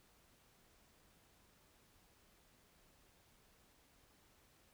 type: silence
effects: pink hiss -70 dBFS RMS until 4.73 s